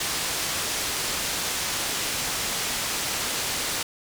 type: low-pass noise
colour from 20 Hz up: white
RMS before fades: -28 dBFS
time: 0-3.83 s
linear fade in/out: 5 ms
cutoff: 8200 Hz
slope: 12 dB/octave
effects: none